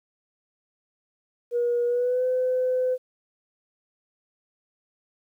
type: tone with pitch glide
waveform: sine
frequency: 479.8 to 508.3 Hz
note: A#4 to B4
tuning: +50 to +50 cents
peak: -20 dBFS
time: 1.51-2.98 s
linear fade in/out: 50 ms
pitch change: +100 cents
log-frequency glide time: 1.86-2.25 s
effects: tanh soft clip ceiling -16 dBFS + 10-bit